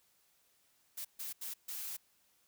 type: noise bursts at uneven times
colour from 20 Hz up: blue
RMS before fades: -42 dBFS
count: 4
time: 0.97-1.05 / 1.19-1.33 / 1.41-1.54 / 1.68-1.97 s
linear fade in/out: 10 ms
effects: white hiss -72 dBFS RMS until 2.47 s